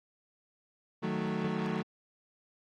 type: chord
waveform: 30% pulse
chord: D# diminished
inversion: none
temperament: equal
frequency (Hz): 155.56 / 185 / 220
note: D#3 / F#3 / A3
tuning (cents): 0 / 0 / 0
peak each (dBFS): -35 / -32 / -32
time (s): 1.02-1.83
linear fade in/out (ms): 20
effects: low-pass 3000 Hz 12 dB/octave + AAC 48 kbps